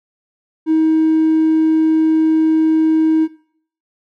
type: tone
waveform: triangle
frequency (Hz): 317.3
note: D#4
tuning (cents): +34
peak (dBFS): -7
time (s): 0.66-3.28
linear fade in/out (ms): 50
effects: noise-tail reverb RT60 0.6 s tail -20 dB re dry + tanh soft clip ceiling -6 dBFS